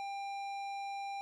sine tone with tanh clipping, 795 Hz, G5, 24 cents sharp, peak -40 dBFS, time 0-1.21 s, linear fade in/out 0 ms, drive 14 dB, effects none

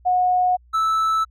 sine / triangle tone pair in turn, 728 / 1312.6 Hz, F#5 / E6, -28 / -8 cents, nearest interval minor seventh, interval 1020 cents, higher second, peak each -15 dBFS, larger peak neither, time 0.05-0.57 / 0.73-1.25 s, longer neither, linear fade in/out 20 ms, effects added 60 Hz sine -49 dBFS peak until 1.3 s

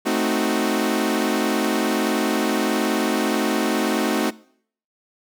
sawtooth chord, A diminished seventh, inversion none, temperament equal, 220 / 261.6 / 311.1 / 370 Hz, A3 / C4 / Eb4 / Gb4, 0 / 0 / 0 / 0 cents, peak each -21 dBFS, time 0.05-4.31 s, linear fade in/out 20 ms, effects noise-tail reverb RT60 0.6 s tail -21 dB re dry

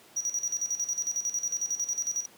triangle tone with tremolo, 5790 Hz, F#8, 38 cents flat, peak -25 dBFS, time 0.16-2.26 s, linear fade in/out 10 ms, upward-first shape square, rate 11 Hz, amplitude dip 75%, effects pink hiss -55 dBFS RMS until 2.37 s + high-pass 200 Hz 12 dB/octave

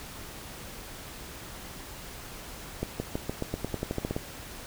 accelerating click train, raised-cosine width 2 ms, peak -16 dBFS, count 14, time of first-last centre 2.83-4.165 s, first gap 170 ms, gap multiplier 0.91, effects pink hiss -43 dBFS RMS until 4.66 s

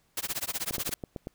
white noise with tremolo, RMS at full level -30 dBFS, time 0.17-0.94 s, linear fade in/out 2 ms, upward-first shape sine, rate 16 Hz, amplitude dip 100%
clicks, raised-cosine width 2 ms, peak -22 dBFS, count 6, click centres 0.709 / 0.782 / 0.892 / 1.038 / 1.162 / 1.271 s
effects pink hiss -69 dBFS RMS until 1.34 s

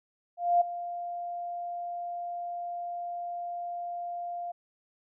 sine tone with ADSR envelope, 698.5 Hz, F5, in tune, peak -18 dBFS, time 0.37-4.52 s, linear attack 240 ms, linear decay 9 ms, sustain -15 dB, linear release 10 ms, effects none

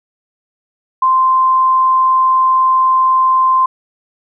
sine tone, 1042 Hz, C6, 7 cents flat, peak -8 dBFS, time 1.02-3.66 s, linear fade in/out 5 ms, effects none

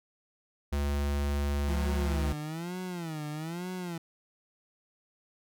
square tone, 71.5 Hz, D2, 46 cents flat, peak -28 dBFS, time 0.72-2.33 s, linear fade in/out 10 ms
30% pulse tone with vibrato, 166 Hz, E3, 12 cents sharp, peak -32 dBFS, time 1.68-3.98 s, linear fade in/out 5 ms, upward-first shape sine, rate 1.1 Hz, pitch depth 180 cents each way
effects none

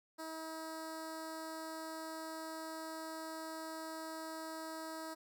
10% pulse tone with notch filter, 320 Hz, D#4, 49 cents sharp, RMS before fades -45 dBFS, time 0.18-5.15 s, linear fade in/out 20 ms, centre 2400 Hz, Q 1.1, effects none

